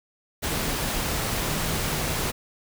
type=tone in noise; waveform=sine; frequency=153.3 Hz; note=D#3; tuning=25 cents flat; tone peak=-34 dBFS; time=1.47-2.17 s; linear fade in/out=20 ms; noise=pink; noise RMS=-27 dBFS; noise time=0.42-2.32 s; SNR=-10 dB; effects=none